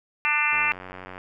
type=harmonic tone; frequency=297.5 Hz; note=D4; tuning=22 cents sharp; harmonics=3 / 4 / 5 / 6 / 7 / 8 / 9; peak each=-31 / -29 / -30 / -30 / -27 / -26 / -25 dBFS; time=0.25-0.72 s; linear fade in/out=0 ms
type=click train; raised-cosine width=0.5 ms; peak=-23 dBFS; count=61; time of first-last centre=0.53-1.179 s; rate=92.4 Hz
effects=none